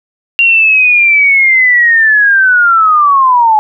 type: linear sweep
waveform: sine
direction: down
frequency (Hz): 2774 to 842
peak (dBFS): -4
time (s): 0.39-3.59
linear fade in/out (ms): 0
effects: none